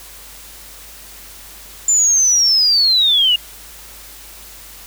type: linear sweep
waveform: sine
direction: down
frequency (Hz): 7190 to 2813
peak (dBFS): -10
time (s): 1.88-3.36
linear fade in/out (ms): 5
effects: added 50 Hz sine -44 dBFS peak until 4.86 s + white hiss -38 dBFS RMS until 4.86 s